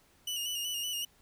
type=tone with vibrato; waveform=sawtooth; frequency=2906 Hz; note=F#7; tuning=32 cents flat; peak=-30 dBFS; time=0.27-1.05 s; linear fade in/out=5 ms; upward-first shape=square; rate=5.3 Hz; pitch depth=39 cents each way; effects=pink hiss -65 dBFS RMS until 1.21 s